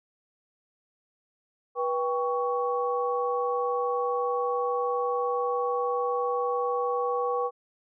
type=tone cluster; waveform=sine; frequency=487.7 / 790 / 1117 Hz; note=B4 / G5 / C#6; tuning=-22 / +13 / +13 cents; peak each=-27 / -32 / -30 dBFS; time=1.75-7.51 s; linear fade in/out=50 ms; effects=none